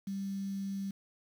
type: tone with quantisation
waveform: sine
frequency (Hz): 196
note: G3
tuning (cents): 0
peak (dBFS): -34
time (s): 0.07-0.91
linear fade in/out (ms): 5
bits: 9
effects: none